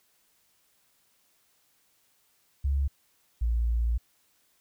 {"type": "tone pair in turn", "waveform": "sine", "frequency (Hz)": [69.3, 57.83], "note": ["C#2", "A#1"], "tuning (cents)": [0, -13], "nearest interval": "minor third", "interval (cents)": 313, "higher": "first", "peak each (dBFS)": -23, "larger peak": "neither", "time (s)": [[2.64, 2.88], [3.41, 3.98]], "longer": "second", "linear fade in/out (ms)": 10, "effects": ["white hiss -68 dBFS RMS until 4.6 s"]}